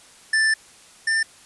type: tone pair in turn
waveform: square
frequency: 1765 / 1790.7 Hz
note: A6 / A6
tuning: +5 / +30 cents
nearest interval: unison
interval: 25 cents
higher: second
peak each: -17 / -19 dBFS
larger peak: first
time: 0.33-0.54 / 1.07-1.23 s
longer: first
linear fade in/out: 5 ms
effects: white hiss -49 dBFS RMS until 1.45 s + resampled to 24000 Hz